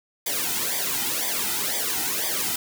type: noise with flanger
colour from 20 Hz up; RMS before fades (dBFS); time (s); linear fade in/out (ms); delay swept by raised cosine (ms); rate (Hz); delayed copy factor
white; -26; 0.26-2.56; 5; 0.72 to 1.82; 2; -1
effects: none